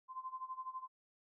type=tone with tremolo; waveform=sine; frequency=1037 Hz; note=C6; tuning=16 cents flat; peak=-39 dBFS; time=0.08-0.88 s; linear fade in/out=50 ms; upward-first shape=sine; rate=12 Hz; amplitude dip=85%; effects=none